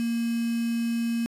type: tone with quantisation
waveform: sine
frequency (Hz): 232.3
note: A#3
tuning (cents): -6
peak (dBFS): -24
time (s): 0-1.26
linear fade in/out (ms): 0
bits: 6
effects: resampled to 32000 Hz